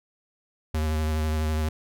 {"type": "tone with vibrato", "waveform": "square", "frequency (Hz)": 77.78, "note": "D#2", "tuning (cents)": 0, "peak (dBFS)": -24, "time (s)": [0.74, 1.69], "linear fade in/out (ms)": 5, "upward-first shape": "sine", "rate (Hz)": 12, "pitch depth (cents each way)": 23, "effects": []}